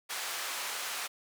pink band-pass noise, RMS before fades -37 dBFS, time 0.09-1.08 s, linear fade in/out 20 ms, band 980 to 14000 Hz, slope 12 dB/octave, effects none

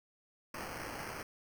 white noise with sample-and-hold, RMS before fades -43 dBFS, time 0.54-1.23 s, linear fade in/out 5 ms, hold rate 3675 Hz, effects none

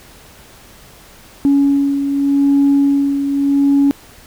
sine beating tone pair, 280 / 280.84 Hz, C#4 / C#4, +18 / +23 cents, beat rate 0.84 Hz, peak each -10 / -18 dBFS, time 1.45-3.91 s, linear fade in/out 0 ms, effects tanh soft clip ceiling -5 dBFS + pink hiss -42 dBFS RMS until 4.26 s

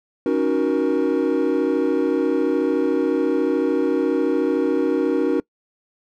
triangle chord, D# minor seventh, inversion third, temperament equal with one note detuned, 277.2 / 311.1 / 370 / 472.1 Hz, C#4 / D#4 / F#4 / A#4, 0 / 0 / 0 / +22 cents, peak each -20 dBFS, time 0.26-5.4 s, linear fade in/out 2 ms, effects noise-tail reverb RT60 0.1 s tail -24 dB re dry + tanh soft clip ceiling -8 dBFS

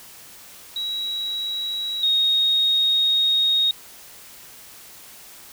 sine tone pair in turn, 3874 / 3736 Hz, B7 / A#7, -34 / +3 cents, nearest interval minor second, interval 63 cents, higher first, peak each -24 / -16 dBFS, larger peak second, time 0.76-2.03 / 2.03-3.71 s, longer second, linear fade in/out 2 ms, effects white hiss -44 dBFS RMS until 5.52 s

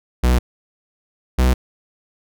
45% pulse tone pair in turn, 61.74 / 63.15 Hz, B1 / B1, 0 / +39 cents, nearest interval unison, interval 39 cents, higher second, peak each -12 dBFS, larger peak neither, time 0.23-0.39 / 1.38-1.54 s, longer neither, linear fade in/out 10 ms, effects none

